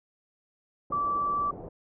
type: low-pass noise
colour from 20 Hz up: white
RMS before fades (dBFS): -42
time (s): 0.9-1.69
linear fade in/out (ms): 5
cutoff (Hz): 640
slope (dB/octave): 24
type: tone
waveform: sine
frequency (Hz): 1159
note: D6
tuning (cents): -23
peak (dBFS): -25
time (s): 0.92-1.51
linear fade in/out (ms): 5
effects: none